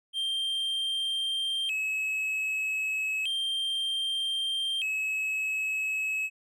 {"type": "tone with vibrato", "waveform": "triangle", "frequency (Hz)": 2856, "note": "F7", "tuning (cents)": 38, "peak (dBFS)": -26, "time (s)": [0.13, 6.3], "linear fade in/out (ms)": 50, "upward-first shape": "square", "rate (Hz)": 0.32, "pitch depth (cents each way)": 180, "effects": []}